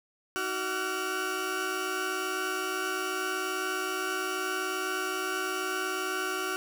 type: tone cluster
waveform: 35% pulse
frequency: 314.4 / 373.6 / 1145 / 1384 / 1492 Hz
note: D#4 / F#4 / D6 / F6 / F#6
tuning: +18 / +17 / -44 / -16 / +14 cents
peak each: -40 / -33 / -36 / -33 / -35 dBFS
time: 0.36-6.56 s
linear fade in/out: 0 ms
effects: none